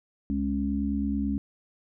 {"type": "harmonic tone", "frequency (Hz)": 69.3, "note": "C#2", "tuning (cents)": 0, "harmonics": [1, 3, 4], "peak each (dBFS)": [-32, -28, -29], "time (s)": [0.3, 1.38], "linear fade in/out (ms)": 0, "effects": []}